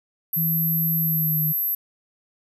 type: tone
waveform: sine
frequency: 12190 Hz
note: G9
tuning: 50 cents flat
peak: -21 dBFS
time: 0.33-1.75 s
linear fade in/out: 5 ms
type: tone with pitch glide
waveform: sine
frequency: 163.4 to 155.75 Hz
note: E3 to D#3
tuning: -15 to +2 cents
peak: -23 dBFS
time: 0.36-1.53 s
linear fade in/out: 20 ms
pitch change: -83 cents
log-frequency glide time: 0.98-1.42 s
effects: none